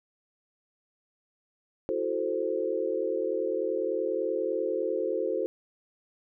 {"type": "chord", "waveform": "sine", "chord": "F# half-diminished seventh", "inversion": "third", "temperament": "equal", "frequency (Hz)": [329.6, 370, 440, 523.3], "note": ["E4", "F#4", "A4", "C5"], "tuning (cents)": [0, 0, 0, 0], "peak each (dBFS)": [-35, -32, -31, -31], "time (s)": [1.89, 5.46], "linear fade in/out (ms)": 0, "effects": []}